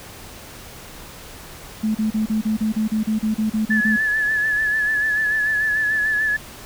sine tone bursts, 217 Hz, A3, 24 cents flat, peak -17 dBFS, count 14, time 1.83-3.965 s, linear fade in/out 10 ms, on 120 ms, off 35 ms
sine tone with vibrato, 1724 Hz, A6, 36 cents flat, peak -17 dBFS, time 3.7-6.37 s, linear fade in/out 10 ms, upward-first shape sine, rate 6.8 Hz, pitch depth 39 cents each way
effects pink hiss -39 dBFS RMS until 6.65 s

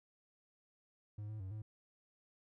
triangle tone with pitch steps, 104.8 / 108 / 94.7 / 107.7 Hz, G#2 / A2 / F#2 / A2, +16 / -32 / +41 / -37 cents, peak -40 dBFS, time 1.18-1.62 s, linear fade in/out 5 ms, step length 110 ms, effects none

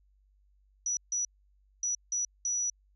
sine tone bursts at uneven times, 5880 Hz, F#8, 12 cents flat, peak -28 dBFS, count 5, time 0.86-0.97 / 1.12-1.25 / 1.83-1.95 / 2.12-2.25 / 2.45-2.7 s, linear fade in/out 2 ms, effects added 49 Hz sine -63 dBFS peak until 2.95 s

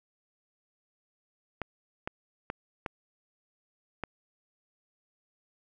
clicks, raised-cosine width 0.5 ms, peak -18 dBFS, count 5, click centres 1.617 / 2.075 / 2.501 / 2.862 / 4.037 s, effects none

